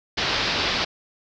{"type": "low-pass noise", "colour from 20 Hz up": "white", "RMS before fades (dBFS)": -24, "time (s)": [0.17, 0.85], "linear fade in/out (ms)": 10, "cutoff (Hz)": 5000, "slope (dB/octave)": 48, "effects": []}